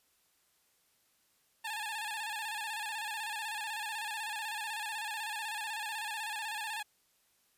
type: tone with vibrato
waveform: 15% pulse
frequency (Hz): 866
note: A5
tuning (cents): -28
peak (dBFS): -30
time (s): 1.64-6.83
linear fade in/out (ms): 10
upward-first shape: square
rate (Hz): 16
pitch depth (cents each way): 62
effects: white hiss -72 dBFS RMS until 7.57 s + resampled to 32000 Hz